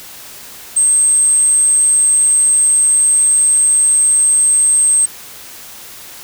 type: tone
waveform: sine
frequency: 8350 Hz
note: C9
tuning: 5 cents flat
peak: -8 dBFS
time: 0.76-5.06 s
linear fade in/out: 10 ms
effects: white hiss -34 dBFS RMS until 6.23 s